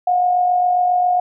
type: tone with amplitude modulation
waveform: sine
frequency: 721 Hz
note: F#5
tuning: 45 cents flat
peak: -11 dBFS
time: 0.07-1.2 s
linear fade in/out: 5 ms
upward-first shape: sine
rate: 47.4 Hz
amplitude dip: 40%
effects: none